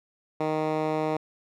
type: tone with band-pass filter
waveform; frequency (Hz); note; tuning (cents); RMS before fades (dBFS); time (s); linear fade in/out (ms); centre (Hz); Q
10% pulse; 155.56; D#3; 0; -27; 0.4-1.17; 5; 530; 0.59
effects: none